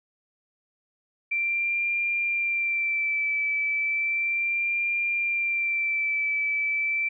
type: tone with vibrato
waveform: sine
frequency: 2349 Hz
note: D7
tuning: in tune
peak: -23 dBFS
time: 1.31-7.09 s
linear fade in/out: 10 ms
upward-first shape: sine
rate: 0.34 Hz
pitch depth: 30 cents each way
effects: none